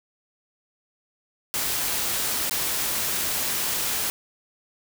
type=noise with dropouts; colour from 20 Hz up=white; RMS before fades=-26 dBFS; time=1.54-4.1 s; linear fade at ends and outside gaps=0 ms; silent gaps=2.496-2.51 s; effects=none